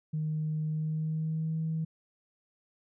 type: tone with pitch glide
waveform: sine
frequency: 154.9 to 160.08 Hz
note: D#3 to D#3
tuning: -7 to +50 cents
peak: -28 dBFS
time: 0.13-1.85 s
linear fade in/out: 10 ms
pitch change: +57 cents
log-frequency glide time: 0.68-1.58 s
effects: tanh soft clip ceiling -24 dBFS